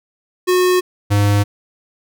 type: tone pair in turn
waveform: square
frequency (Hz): 364 / 102.14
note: F#4 / G#2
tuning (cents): -28 / -28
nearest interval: octave + minor seventh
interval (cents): 2200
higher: first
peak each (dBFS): -12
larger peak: neither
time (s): 0.47-0.81 / 1.1-1.44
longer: neither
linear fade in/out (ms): 20
effects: none